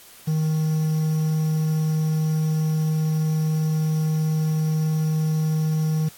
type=tone with quantisation; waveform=triangle; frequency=156.4 Hz; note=D#3; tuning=9 cents sharp; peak=-17 dBFS; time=0.27-6.09 s; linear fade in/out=10 ms; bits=7; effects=white hiss -47 dBFS RMS until 6.17 s + AAC 64 kbps